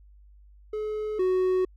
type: tone pair in turn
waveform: triangle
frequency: 427.3 / 370.6 Hz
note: G#4 / F#4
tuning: +49 / +3 cents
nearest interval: major second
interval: 246 cents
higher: first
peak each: -26 / -19 dBFS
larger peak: second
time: 0.73-1.19 / 1.19-1.65 s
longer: neither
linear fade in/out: 5 ms
effects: added 50 Hz sine -50 dBFS peak until 1.76 s